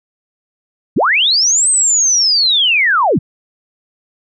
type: linear two-way sweep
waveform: sine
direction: up then down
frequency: 94 to 8372 to 94 Hz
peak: -9 dBFS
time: 0.96-3.19 s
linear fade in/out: 10 ms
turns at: 1.69 s
effects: none